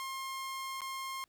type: tone with dropouts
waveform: sawtooth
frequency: 1066 Hz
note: C6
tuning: 32 cents sharp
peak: -34 dBFS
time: 0-1.24 s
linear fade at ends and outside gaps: 0 ms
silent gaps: 0.807-0.817 s
effects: pink hiss -75 dBFS RMS until 1.28 s